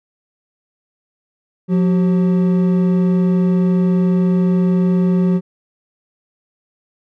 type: tone pair together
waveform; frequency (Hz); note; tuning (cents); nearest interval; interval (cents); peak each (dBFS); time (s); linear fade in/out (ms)
triangle; 179.43 / 381.4; F3 / G4; +47 / -47; octave + minor second; 1306; -10 / -20; 1.68-5.41; 50
effects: none